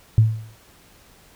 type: tone with exponential decay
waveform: sine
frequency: 110.5 Hz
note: A2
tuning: 8 cents sharp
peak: -7 dBFS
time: 0.18-0.55 s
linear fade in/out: 0 ms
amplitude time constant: 79 ms
effects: tanh soft clip ceiling -3 dBFS + pink hiss -52 dBFS RMS until 1.35 s